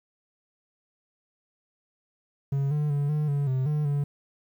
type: tone with pitch steps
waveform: triangle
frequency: 138.5 / 149.2 / 143.3 / 150.9 / 142.5 / 130.6 / 150.3 / 143.4 Hz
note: C#3 / D3 / D3 / D3 / C#3 / C3 / D3 / D3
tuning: -1 / +28 / -42 / +47 / +48 / -3 / +40 / -41 cents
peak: -21 dBFS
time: 2.52-4.04 s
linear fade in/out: 5 ms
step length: 190 ms
effects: 10-bit